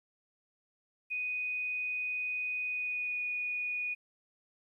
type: tone with pitch glide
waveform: sine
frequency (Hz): 2489 to 2465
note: D#7 to D#7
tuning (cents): 0 to -17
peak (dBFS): -32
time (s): 1.1-3.95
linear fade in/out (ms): 20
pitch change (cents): -17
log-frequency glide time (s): 2.67-3.22
effects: 12-bit